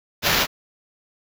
white noise with sample-and-hold, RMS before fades -19 dBFS, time 0.22-0.47 s, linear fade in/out 50 ms, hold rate 8820 Hz, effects none

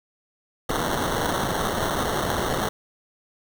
blue noise with sample-and-hold, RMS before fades -25 dBFS, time 0.69-2.69 s, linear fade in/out 5 ms, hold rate 2450 Hz, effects none

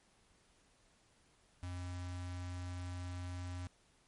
square tone with notch filter, 89.6 Hz, F2, 45 cents sharp, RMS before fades -43 dBFS, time 1.63-3.67 s, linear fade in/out 0 ms, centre 460 Hz, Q 1.9, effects pink hiss -70 dBFS RMS until 4.07 s + MP3 48 kbps

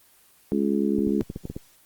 harmonic tone, 69.8 Hz, C#2, 13 cents sharp, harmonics 3 / 4 / 5 / 6, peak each -24 / -26 / -27 / -29 dBFS, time 0.52-1.21 s, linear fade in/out 0 ms
clicks, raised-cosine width 3 ms, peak -19 dBFS, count 8, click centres 0.986 / 1.072 / 1.217 / 1.301 / 1.361 / 1.454 / 1.5 / 1.565 s
effects white hiss -57 dBFS RMS until 1.85 s + Opus 24 kbps

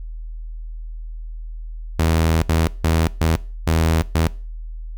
sawtooth tone bursts at uneven times, 81.1 Hz, E2, 28 cents flat, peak -11 dBFS, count 6, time 1.99-2.42 / 2.49-2.67 / 2.84-3.07 / 3.21-3.36 / 3.67-4.02 / 4.15-4.27 s, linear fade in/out 0 ms, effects noise-tail reverb RT60 0.4 s tail -22 dB re dry + added 40 Hz sine -28 dBFS peak until 4.97 s

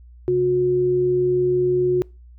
sine tone pair together, 135.9 / 362.5 Hz, C#3 / F#4, -34 / -35 cents, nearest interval octave + perfect fourth, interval 1699 cents, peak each -27 / -16 dBFS, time 0.28-2.02 s, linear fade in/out 0 ms, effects noise-tail reverb RT60 0.3 s tail -26 dB re dry + added 60 Hz sine -42 dBFS peak until 2.38 s

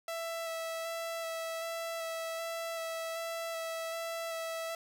sawtooth tone with vibrato, 659.3 Hz, E5, in tune, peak -32 dBFS, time 0.08-4.75 s, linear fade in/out 2 ms, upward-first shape square, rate 1.3 Hz, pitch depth 11 cents each way, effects none

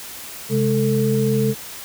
sine tone cluster, 132.6 / 209.9 / 443 Hz, C3 / G#3 / A4, +23 / +19 / +12 cents, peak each -20 dBFS, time 0.49-1.55 s, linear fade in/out 50 ms, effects white hiss -35 dBFS RMS until 1.84 s

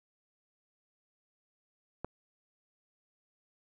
click, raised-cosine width 1 ms, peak -22 dBFS, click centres 2.046 s, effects none

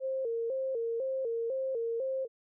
sine tone with vibrato, 493.9 Hz, B4, in tune, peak -30 dBFS, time 0-2.28 s, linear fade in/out 50 ms, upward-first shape square, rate 2 Hz, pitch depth 120 cents each way, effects none

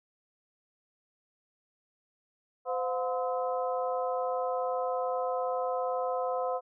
harmonic tone with a mistuned harmonic, 256.8 Hz, C4, 32 cents flat, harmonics 2 / 3 / 4 / 5, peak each -31 / -33 / -37 / -40 dBFS, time 2.65-6.61 s, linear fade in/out 50 ms, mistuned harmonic 3, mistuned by -120 cents, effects none

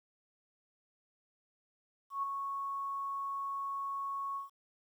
sine tone with ADSR envelope, 1105 Hz, C#6, 6 cents flat, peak -30 dBFS, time 2.1-4.5 s, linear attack 130 ms, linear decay 8 ms, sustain -5 dB, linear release 140 ms, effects 11-bit

